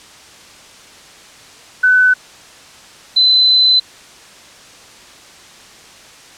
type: tone pair in turn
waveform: sine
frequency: 1504 / 4033 Hz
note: F#6 / B7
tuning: +28 / +36 cents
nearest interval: octave + perfect fourth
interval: 1708 cents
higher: second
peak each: -7 dBFS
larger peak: neither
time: 1.83-2.14 / 3.16-3.8 s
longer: second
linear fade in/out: 10 ms
effects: white hiss -40 dBFS RMS until 6.37 s + low-pass 7000 Hz 12 dB/octave